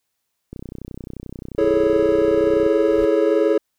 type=click train; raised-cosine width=3 ms; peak=-20 dBFS; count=68; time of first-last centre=0.53-2.664 s; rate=31.4 Hz
type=chord; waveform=triangle; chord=A major seventh; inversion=second; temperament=equal with one note detuned; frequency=329.6 / 415.3 / 436.5 / 554.4 Hz; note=E4 / G#4 / A4 / C#5; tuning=0 / 0 / -14 / 0 cents; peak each=-18 dBFS; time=1.58-3.58 s; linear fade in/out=5 ms
type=noise with exponential growth; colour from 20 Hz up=brown; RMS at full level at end=-30 dBFS; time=2.49-3.05 s; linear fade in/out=0 ms; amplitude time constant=120 ms
effects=white hiss -75 dBFS RMS until 3.78 s